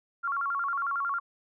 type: tone with vibrato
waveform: sine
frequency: 1244.5 Hz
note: D#6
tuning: in tune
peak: -27 dBFS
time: 0.23-1.2 s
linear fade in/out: 20 ms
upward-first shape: square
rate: 11 Hz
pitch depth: 190 cents each way
effects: none